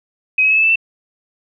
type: tone with pitch steps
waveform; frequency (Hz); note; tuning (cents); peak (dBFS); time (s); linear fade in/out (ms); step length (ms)
sine; 2529 / 2557 / 2585 / 2614 / 2642 / 2672; D#7 / D#7 / E7 / E7 / E7 / E7; +28 / +47 / -34 / -15 / +3 / +23; -10; 0.38-0.758; 5; 63
effects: none